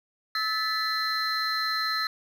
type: tone cluster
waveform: triangle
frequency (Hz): 1301 / 1741 / 1982 / 4118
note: E6 / A6 / B6 / C8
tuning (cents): -23 / -19 / +6 / -28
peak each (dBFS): -28 / -30 / -35 / -28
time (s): 0.35-2.07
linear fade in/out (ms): 2
effects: none